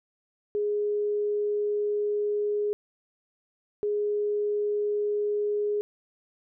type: tone pair in turn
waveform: sine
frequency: 415.3 / 415.3 Hz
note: G#4 / G#4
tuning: 0 / 0 cents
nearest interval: unison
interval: 0 cents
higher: neither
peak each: -24 dBFS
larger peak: neither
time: 0.55-2.73 / 3.83-5.81 s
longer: first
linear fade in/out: 0 ms
effects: none